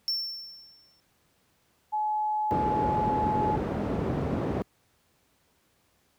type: tone with exponential decay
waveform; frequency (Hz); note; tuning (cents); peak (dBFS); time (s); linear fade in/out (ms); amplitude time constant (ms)
triangle; 5410; E8; +44; -23; 0.08-1; 0; 200
type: tone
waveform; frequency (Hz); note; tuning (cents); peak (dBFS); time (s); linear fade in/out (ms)
sine; 852; G#5; +44; -25; 1.92-3.57; 20
type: low-pass noise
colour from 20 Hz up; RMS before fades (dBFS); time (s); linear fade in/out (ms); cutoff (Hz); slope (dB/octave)
white; -29; 2.51-4.62; 0; 420; 12
effects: pink hiss -68 dBFS RMS until 6.18 s + high-pass 60 Hz 12 dB/octave